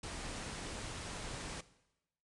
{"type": "low-pass noise", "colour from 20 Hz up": "pink", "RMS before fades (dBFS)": -44, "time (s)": [0.03, 1.61], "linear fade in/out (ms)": 5, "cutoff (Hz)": 9900, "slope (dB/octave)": 96, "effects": ["noise-tail reverb RT60 0.9 s tail -17 dB re dry"]}